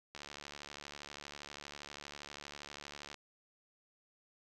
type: click train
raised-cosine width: 0.2 ms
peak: -29 dBFS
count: 218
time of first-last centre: 0.15-3.143 s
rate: 72.5 Hz
effects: none